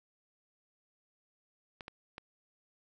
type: clicks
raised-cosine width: 0.3 ms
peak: -27 dBFS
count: 3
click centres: 1.808 / 1.881 / 2.181 s
effects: none